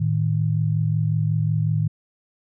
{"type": "tone pair together", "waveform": "sine", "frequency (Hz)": [109.74, 155.2], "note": ["A2", "D#3"], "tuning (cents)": [-4, -4], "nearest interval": "tritone", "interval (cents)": 600, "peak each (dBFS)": -21, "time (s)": [0, 1.88], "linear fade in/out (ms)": 10, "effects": []}